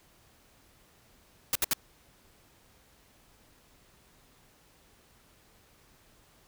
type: noise bursts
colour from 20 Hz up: white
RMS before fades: -26 dBFS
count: 3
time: 1.53-1.734 s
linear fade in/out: 2 ms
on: 24 ms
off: 66 ms
effects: pink hiss -62 dBFS RMS until 6.47 s